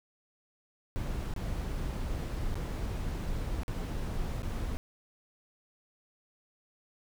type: noise with dropouts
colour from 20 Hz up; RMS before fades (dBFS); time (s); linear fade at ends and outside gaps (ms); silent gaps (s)
brown; -34; 0.96-4.77; 0; 1.338-1.363 / 2.543-2.555 / 3.633-3.681 / 4.421-4.431
effects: none